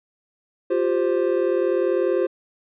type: chord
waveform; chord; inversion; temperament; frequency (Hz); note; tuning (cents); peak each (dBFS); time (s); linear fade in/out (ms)
triangle; F suspended second; none; equal with one note detuned; 351.9 / 392 / 523.3; F4 / G4 / C5; +13 / 0 / 0; -20 / -21 / -21; 0.7-2.27; 10
effects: resampled to 8000 Hz